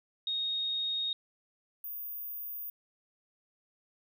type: tone pair in turn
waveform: sine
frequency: 3729 / 14916 Hz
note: A#7 / A#9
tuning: 0 / 0 cents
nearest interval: 2 octaves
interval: 2400 cents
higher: second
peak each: -30 / -37 dBFS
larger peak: first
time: 0.27-1.13 / 1.84-2.7 s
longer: neither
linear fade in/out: 2 ms
effects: none